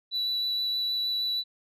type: tone with vibrato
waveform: sine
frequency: 3951 Hz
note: B7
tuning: in tune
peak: -24 dBFS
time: 0.11-1.44 s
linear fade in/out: 50 ms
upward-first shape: sine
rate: 6.4 Hz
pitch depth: 8 cents each way
effects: tanh soft clip ceiling -24 dBFS